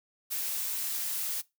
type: noise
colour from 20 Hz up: blue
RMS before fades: -33 dBFS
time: 0.3-1.42 s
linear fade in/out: 20 ms
effects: noise-tail reverb RT60 0.2 s tail -20 dB re dry

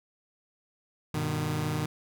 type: chord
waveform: sawtooth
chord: G augmented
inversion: none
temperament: just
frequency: 98 / 122.5 / 153.12 Hz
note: G2 / B2 / D#3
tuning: 0 / -14 / -27 cents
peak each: -32 / -30 / -26 dBFS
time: 1.14-1.86 s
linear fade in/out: 5 ms
effects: none

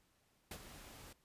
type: noise with ADSR envelope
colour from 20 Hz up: pink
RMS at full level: -45 dBFS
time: 0.51-1.13 s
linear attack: 3 ms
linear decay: 60 ms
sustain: -10 dB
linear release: 5 ms
effects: pink hiss -75 dBFS RMS until 1.24 s + resampled to 32000 Hz

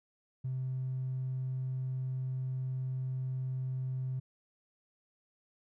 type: tone with tanh clipping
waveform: triangle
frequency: 129.9 Hz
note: C3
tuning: 12 cents flat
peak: -32 dBFS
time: 0.44-4.2 s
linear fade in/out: 10 ms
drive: 1 dB
effects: none

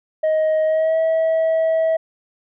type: tone with pitch glide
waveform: sine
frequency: 627 to 646.5 Hz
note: D#5 to E5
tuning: +13 to -34 cents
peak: -12 dBFS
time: 0.23-1.97 s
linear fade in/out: 10 ms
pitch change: +53 cents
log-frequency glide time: 0.65-0.98 s
effects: tanh soft clip ceiling -14 dBFS

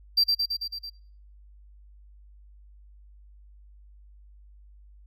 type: tone with echo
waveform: triangle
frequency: 4707 Hz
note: D8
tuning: 3 cents sharp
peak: -16 dBFS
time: 0.17-0.24 s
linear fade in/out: 10 ms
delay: 110 ms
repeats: 6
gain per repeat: -3 dB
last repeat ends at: 0.9 s
effects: noise-tail reverb RT60 0.5 s tail -23 dB re dry + added 50 Hz sine -49 dBFS peak until 5.06 s

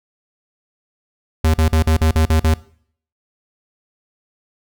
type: tone bursts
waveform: square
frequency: 79.4 Hz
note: D#2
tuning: 36 cents sharp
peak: -12 dBFS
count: 8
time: 1.44-2.541 s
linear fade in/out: 5 ms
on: 100 ms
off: 43 ms
effects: noise-tail reverb RT60 0.6 s tail -21 dB re dry

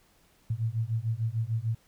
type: beating tone pair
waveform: sine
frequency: 110 / 116.7 Hz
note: A2 / A#2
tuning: 0 / +2 cents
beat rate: 6.7 Hz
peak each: -30 dBFS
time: 0.5-1.75 s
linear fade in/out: 5 ms
effects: pink hiss -64 dBFS RMS until 1.87 s

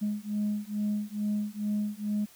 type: beating tone pair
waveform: sine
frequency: 207.7 / 210 Hz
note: G#3 / G#3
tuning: 0 / +19 cents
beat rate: 2.3 Hz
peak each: -30 dBFS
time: 0.01-2.26 s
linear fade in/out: 20 ms
effects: tanh soft clip ceiling -23 dBFS + white hiss -56 dBFS RMS until 2.35 s

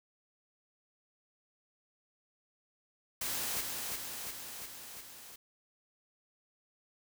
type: noise with echo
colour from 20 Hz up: white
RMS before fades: -36 dBFS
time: 3.21-3.61 s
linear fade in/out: 5 ms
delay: 350 ms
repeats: 5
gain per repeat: -3 dB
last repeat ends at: 5.36 s
effects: none

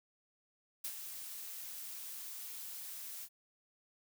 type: noise with ADSR envelope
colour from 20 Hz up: blue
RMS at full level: -39 dBFS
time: 0.84-3.29 s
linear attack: 8 ms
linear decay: 69 ms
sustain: -7 dB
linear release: 56 ms
effects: none

